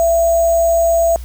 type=tone with sample-and-hold; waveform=sine; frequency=669 Hz; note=E5; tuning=25 cents sharp; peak=-10 dBFS; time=0-1.16 s; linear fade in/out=0 ms; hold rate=7350 Hz; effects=added 60 Hz sine -26 dBFS peak until 1.24 s + white hiss -43 dBFS RMS until 1.24 s